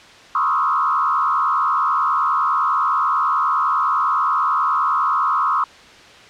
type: tone with frequency modulation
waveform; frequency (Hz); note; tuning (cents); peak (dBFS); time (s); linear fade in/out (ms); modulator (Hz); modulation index
sine; 1174.7; D6; 0; -15; 0.35-5.64; 2; 74.8; 2.1
effects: white hiss -43 dBFS RMS until 6.29 s + low-pass 4000 Hz 12 dB/octave